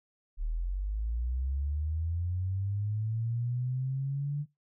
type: linear sweep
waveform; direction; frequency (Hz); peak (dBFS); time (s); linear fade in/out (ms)
sine; up; 36.44 to 147.5; -29; 0.37-4.46; 50
effects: noise-tail reverb RT60 0.2 s tail -21 dB re dry